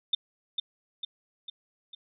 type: tone with echo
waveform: sine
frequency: 3590 Hz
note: A7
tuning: 34 cents sharp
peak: -21 dBFS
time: 0.13-0.15 s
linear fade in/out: 5 ms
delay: 450 ms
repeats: 4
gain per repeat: -5 dB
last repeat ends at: 1.95 s
effects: none